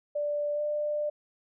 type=tone with pitch glide; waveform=sine; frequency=587.3 to 595.5 Hz; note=D5 to D5; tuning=0 to +24 cents; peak=-27 dBFS; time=0.15-1.1 s; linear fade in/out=10 ms; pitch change=+24 cents; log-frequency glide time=0.54-0.61 s; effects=none

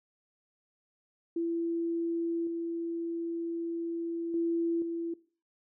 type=tone with level steps; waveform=sine; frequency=335.6 Hz; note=E4; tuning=31 cents sharp; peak=-28 / -31 / -26 / -31 dBFS; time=1.36-5.14 s; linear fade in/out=5 ms; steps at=2.47 / 4.34 / 4.82 s; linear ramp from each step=2 ms; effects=noise-tail reverb RT60 0.4 s tail -20 dB re dry

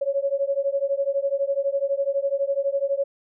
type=beating tone pair; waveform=sine; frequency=549 / 561 Hz; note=C#5 / C#5; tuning=-17 / +21 cents; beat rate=12 Hz; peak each=-24 dBFS; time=0.01-3.04 s; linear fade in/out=10 ms; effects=none

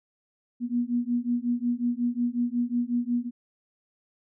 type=beating tone pair; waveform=sine; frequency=238.5 / 244 Hz; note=A#3 / B3; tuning=+40 / -21 cents; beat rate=5.5 Hz; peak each=-27 dBFS; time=0.6-3.31 s; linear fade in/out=50 ms; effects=none

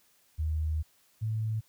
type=tone pair in turn; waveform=sine; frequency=78 / 109.85 Hz; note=D#2 / A2; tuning=+5 / -2 cents; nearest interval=tritone; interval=593 cents; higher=second; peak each=-27 / -28 dBFS; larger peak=first; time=0.38-0.83 / 1.21-1.61 s; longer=first; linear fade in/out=20 ms; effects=white hiss -66 dBFS RMS until 1.68 s

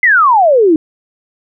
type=exponential sweep; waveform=sine; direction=down; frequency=2093 to 300 Hz; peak=-5 dBFS; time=0.03-0.76 s; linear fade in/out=2 ms; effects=none

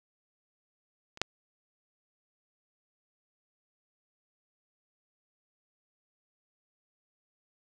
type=clicks; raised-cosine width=0.2 ms; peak=-29 / -9 dBFS; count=2; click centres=1.174 / 1.216 s; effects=none

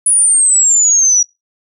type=exponential sweep; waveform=sine; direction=down; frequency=9956 to 5760 Hz; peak=-7 dBFS; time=0.06-1.23 s; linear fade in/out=5 ms; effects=noise-tail reverb RT60 0.2 s tail -24 dB re dry

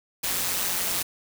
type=noise with amplitude modulation; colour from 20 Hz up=white; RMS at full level=-24 dBFS; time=0.23-1.03 s; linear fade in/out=10 ms; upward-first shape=sine; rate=181 Hz; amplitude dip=65%; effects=none

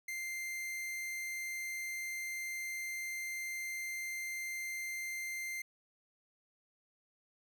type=tone; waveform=45% pulse; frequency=2093 Hz; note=C7; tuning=in tune; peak=-38 dBFS; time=0.08-5.62 s; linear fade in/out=5 ms; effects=none

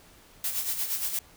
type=noise with tremolo; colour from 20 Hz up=blue; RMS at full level=-28 dBFS; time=0.44-1.19 s; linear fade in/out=2 ms; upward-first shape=sine; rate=8.6 Hz; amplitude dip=60%; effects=pink hiss -55 dBFS RMS until 1.36 s

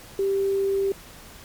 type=tone with quantisation; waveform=sine; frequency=392 Hz; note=G4; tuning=in tune; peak=-20 dBFS; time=0.19-0.92 s; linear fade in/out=2 ms; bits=8; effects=pink hiss -45 dBFS RMS until 1.44 s + MP3 96 kbps

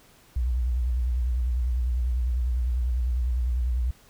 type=tone with vibrato; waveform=sine; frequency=61.2 Hz; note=B1; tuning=15 cents flat; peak=-22 dBFS; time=0.36-3.91 s; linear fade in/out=5 ms; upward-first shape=triangle; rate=10 Hz; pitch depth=120 cents each way; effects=pink hiss -56 dBFS RMS until 4.09 s

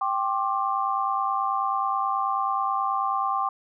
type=chord; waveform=sine; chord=G suspended fourth; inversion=none; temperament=equal with one note detuned; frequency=784 / 1065.4 / 1174.7 Hz; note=G5 / C6 / D6; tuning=0 / +31 / 0 cents; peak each=-27 dBFS; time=0.01-3.49 s; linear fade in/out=5 ms; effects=none

